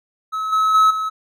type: tone with level steps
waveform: triangle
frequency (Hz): 1289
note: E6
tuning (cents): -39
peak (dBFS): -19 / -12 / -8 / -18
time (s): 0.32-1.1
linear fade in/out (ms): 20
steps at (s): 0.52 / 0.74 / 0.9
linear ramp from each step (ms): 10
effects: none

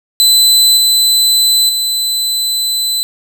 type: tone with level steps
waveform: sawtooth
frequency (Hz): 4020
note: B7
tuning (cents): +30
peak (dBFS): -3 / -5 / -10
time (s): 0.2-3.03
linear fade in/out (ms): 0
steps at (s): 0.77 / 1.69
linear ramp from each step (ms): 2
effects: none

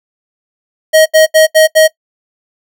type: tone bursts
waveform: square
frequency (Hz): 630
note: D#5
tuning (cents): +21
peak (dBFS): -4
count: 5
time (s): 0.93-1.88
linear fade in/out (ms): 20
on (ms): 130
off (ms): 75
effects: noise-tail reverb RT60 0.1 s tail -21 dB re dry

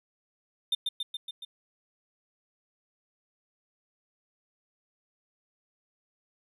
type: tone with echo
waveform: triangle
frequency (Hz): 3600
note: A7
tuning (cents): +39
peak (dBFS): -22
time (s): 0.72-0.75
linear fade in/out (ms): 5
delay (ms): 140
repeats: 5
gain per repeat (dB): -3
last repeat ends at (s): 1.45
effects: none

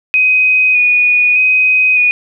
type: tone with vibrato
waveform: sine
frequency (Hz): 2489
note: D#7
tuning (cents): 0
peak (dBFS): -7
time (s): 0.14-2.11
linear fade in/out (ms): 0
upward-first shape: square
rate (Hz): 0.82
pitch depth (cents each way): 17
effects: none

